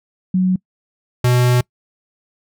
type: tone pair in turn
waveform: sine / square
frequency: 185 / 123.75 Hz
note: F#3 / B2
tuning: 0 / +4 cents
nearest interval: perfect fifth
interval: 696 cents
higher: first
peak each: -12 dBFS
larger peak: neither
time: 0.34-0.56 / 1.24-1.61 s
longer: second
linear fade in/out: 5 ms
effects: noise-tail reverb RT60 0.1 s tail -25 dB re dry